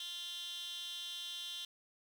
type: tone with high-pass filter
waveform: 15% pulse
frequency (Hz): 349.2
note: F4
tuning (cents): 0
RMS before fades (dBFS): -44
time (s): 0-1.65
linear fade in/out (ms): 2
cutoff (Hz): 3300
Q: 5
effects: none